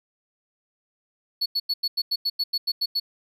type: tone bursts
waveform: triangle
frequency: 4407 Hz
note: C#8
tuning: 11 cents flat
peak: -20 dBFS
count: 12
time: 1.41-3 s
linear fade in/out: 10 ms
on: 50 ms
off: 90 ms
effects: none